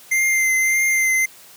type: tone with vibrato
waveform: square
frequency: 2087 Hz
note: C7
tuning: 5 cents flat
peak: -16 dBFS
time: 0.11-1.26 s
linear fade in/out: 10 ms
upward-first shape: triangle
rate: 1.7 Hz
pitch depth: 24 cents each way
effects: white hiss -45 dBFS RMS until 1.56 s + high-pass 100 Hz 12 dB/octave